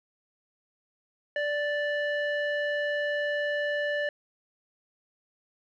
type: tone with low-pass filter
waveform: square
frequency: 586 Hz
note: D5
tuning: 4 cents flat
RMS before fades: -29 dBFS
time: 1.36-4.09 s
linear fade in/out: 2 ms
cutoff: 2200 Hz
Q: 8.6
effects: none